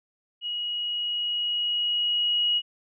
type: tone with level ramp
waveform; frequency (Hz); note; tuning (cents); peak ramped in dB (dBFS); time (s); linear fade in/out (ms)
sine; 2900; F#7; -35; -28 to -20; 0.41-2.62; 50
effects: none